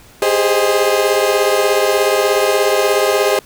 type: chord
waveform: 35% pulse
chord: Ab major seventh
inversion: third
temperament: equal with one note detuned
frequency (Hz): 398.6 / 415.3 / 523.3 / 622.3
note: G4 / Ab4 / C5 / Eb5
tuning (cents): +29 / 0 / 0 / 0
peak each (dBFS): -16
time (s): 0.22-3.39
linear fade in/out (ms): 2
effects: pink hiss -44 dBFS RMS until 3.45 s

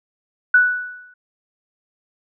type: tone with exponential decay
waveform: sine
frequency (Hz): 1480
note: F#6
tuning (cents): 0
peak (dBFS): -7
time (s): 0.54-1.14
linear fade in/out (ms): 5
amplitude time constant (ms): 130
effects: none

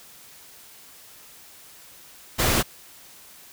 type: noise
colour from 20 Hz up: pink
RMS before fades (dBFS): -21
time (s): 2.38-2.63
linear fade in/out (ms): 20
effects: white hiss -48 dBFS RMS until 3.52 s

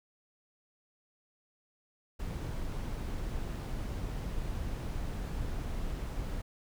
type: noise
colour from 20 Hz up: brown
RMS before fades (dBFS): -36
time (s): 2.19-6.42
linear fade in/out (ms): 10
effects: none

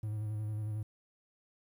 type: tone with vibrato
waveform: triangle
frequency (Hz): 106.9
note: A2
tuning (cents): -49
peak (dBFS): -32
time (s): 0.03-0.83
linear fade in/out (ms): 5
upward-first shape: square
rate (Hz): 11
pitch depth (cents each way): 25
effects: 11-bit

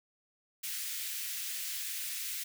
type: high-pass noise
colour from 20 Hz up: white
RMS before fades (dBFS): -38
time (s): 0.63-2.44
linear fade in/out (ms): 10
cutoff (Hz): 1800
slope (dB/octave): 24
effects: none

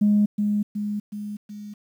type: tone with echo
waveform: sine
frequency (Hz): 207.7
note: G#3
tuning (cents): 0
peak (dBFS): -14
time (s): 0.01-0.26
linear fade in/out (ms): 10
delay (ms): 370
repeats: 4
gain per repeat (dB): -5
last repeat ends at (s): 1.74
effects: tanh soft clip ceiling -11 dBFS + 9-bit

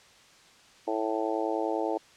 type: harmonic tone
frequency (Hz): 110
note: A2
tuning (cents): 0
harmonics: 3 / 4 / 5 / 6 / 7 / 8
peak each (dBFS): -32 / -33 / -34 / -35 / -35 / -36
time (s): 0.87-1.98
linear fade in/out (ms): 10
effects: white hiss -56 dBFS RMS until 2.16 s + low-pass 6000 Hz 12 dB/octave

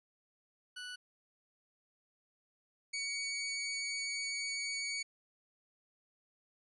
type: tone pair in turn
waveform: 20% pulse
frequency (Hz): 1480 / 2248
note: F#6 / C#7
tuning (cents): 0 / +24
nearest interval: perfect fifth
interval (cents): 724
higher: second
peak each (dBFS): -38 / -31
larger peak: second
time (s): 0.76-0.96 / 2.93-5.03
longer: second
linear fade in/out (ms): 10
effects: resampled to 24000 Hz

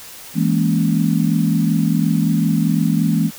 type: chord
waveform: sine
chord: A# half-diminished seventh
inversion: second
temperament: equal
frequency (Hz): 164.81 / 207.7 / 233.1 / 277.2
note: E3 / G#3 / A#3 / C#4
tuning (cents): 0 / 0 / 0 / 0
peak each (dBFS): -17 / -19 / -20 / -22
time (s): 0.34-3.31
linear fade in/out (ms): 50
effects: white hiss -37 dBFS RMS until 3.38 s

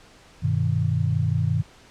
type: chord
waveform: sine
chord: G augmented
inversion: none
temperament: equal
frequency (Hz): 98 / 123.47 / 155.56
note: G2 / B2 / D#3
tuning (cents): 0 / 0 / 0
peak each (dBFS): -24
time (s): 0.42-1.63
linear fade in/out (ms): 20
effects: pink hiss -51 dBFS RMS until 1.9 s + low-pass 7000 Hz 12 dB/octave

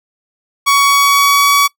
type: tone with pitch glide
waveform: sawtooth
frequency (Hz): 1123 to 1133.4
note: C#6 to C#6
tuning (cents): +22 to +38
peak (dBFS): -4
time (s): 0.66-1.68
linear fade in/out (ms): 20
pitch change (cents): +16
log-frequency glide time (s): 0.86-1.52
effects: noise-tail reverb RT60 0.1 s tail -21 dB re dry

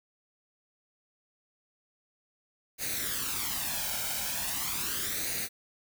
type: noise with flanger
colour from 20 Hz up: white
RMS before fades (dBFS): -33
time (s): 2.78-5.49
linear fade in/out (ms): 50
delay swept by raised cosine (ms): 0.46 to 1.32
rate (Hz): 0.39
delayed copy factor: +0.65
effects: none

